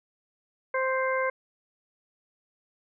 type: harmonic tone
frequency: 523.3 Hz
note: C5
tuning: in tune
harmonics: 1 / 2 / 3 / 4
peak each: -27 / -30 / -32 / -33 dBFS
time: 0.74-1.3 s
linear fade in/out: 5 ms
effects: none